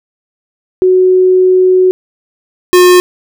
sine / square tone pair in turn, 370 / 360.1 Hz, F#4 / F#4, 0 / -47 cents, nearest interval unison, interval 47 cents, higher first, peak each -4 / -3 dBFS, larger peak second, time 0.82-1.91 / 2.73-3 s, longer first, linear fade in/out 0 ms, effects none

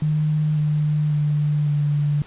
sine tone with pitch steps, 152.7 / 150.6 / 148.52 / 146.48 Hz, D#3 / D3 / D3 / D3, -32 / +44 / +20 / -4 cents, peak -17 dBFS, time 0.02-2.22 s, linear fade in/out 2 ms, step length 550 ms, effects pink hiss -45 dBFS RMS until 2.26 s + resampled to 8000 Hz

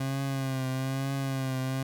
30% pulse tone with vibrato, 133.7 Hz, C3, 38 cents sharp, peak -26 dBFS, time 0-1.83 s, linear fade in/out 5 ms, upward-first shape triangle, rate 1.1 Hz, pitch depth 49 cents each way, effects none

